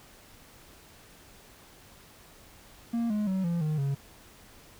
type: tone with pitch steps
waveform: triangle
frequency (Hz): 233.2 / 210.2 / 189.42 / 170.71 / 153.85 / 138.66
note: A#3 / G#3 / F#3 / F3 / D#3 / C#3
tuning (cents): +1 / +21 / +41 / -39 / -19 / +1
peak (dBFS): -24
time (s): 2.93-3.95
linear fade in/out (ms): 10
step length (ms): 170
effects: pink hiss -54 dBFS RMS until 4.79 s